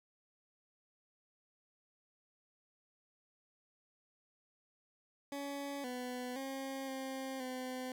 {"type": "tone with pitch steps", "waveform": "20% pulse", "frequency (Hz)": [281.5, 249.2, 269.1, 265.4, 255.6], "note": ["C#4", "B3", "C4", "C4", "C4"], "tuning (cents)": [27, 16, 49, 25, -40], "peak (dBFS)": -35, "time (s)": [5.32, 7.92], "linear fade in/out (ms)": 2, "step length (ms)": 520, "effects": ["12-bit"]}